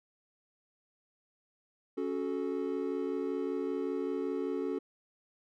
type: chord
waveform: triangle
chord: F# minor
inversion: second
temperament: equal with one note detuned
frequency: 277.2 / 370 / 435.2 Hz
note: C#4 / F#4 / A4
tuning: 0 / 0 / -19 cents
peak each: -34 dBFS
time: 1.97-4.79 s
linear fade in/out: 10 ms
effects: none